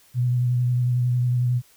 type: tone with vibrato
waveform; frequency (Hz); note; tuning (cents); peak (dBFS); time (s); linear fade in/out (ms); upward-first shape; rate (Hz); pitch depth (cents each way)
sine; 123.47; B2; 0; -18; 0.14-1.62; 50; sine; 11; 21
effects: white hiss -56 dBFS RMS until 1.76 s